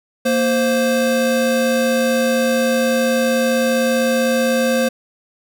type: tone pair together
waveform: square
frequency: 232.8 / 523.3 Hz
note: A#3 / C5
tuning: -2 / 0 cents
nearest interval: octave + major second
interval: 1402 cents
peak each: -19 / -17 dBFS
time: 0.25-4.89 s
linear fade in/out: 10 ms
effects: none